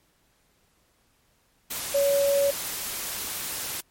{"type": "tone in noise", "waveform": "sine", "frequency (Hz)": 562, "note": "C#5", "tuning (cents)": 24, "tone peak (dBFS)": -19, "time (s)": [1.94, 2.51], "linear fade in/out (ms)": 10, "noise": "white", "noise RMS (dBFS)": -32, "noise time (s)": [1.7, 3.81], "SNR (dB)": 10, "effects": ["pink hiss -66 dBFS RMS until 3.9 s", "MP3 64 kbps"]}